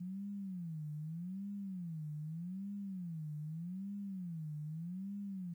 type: tone with vibrato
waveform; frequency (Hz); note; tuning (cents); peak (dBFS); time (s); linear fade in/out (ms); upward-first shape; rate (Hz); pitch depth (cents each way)
sine; 174.1; F3; -5; -40; 0-5.54; 10; sine; 0.82; 260
effects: 12-bit